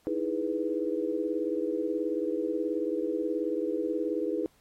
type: chord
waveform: sine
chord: E major seventh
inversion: third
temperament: equal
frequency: 311.1 / 329.6 / 415.3 / 493.9 Hz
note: D#4 / E4 / G#4 / B4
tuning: 0 / 0 / 0 / 0 cents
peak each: -33 dBFS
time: 0.07-4.46 s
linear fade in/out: 0 ms
effects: pink hiss -66 dBFS RMS until 4.6 s + AAC 48 kbps